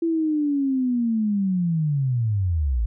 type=linear sweep; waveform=sine; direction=down; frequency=336.3 to 51.9 Hz; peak=-19 dBFS; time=0.02-2.86 s; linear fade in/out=5 ms; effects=none